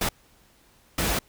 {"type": "noise bursts at uneven times", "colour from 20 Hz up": "pink", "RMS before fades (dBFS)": -25, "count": 2, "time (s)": [[0.01, 0.09], [0.98, 1.19]], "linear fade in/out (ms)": 5, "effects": ["pink hiss -59 dBFS RMS until 1.28 s"]}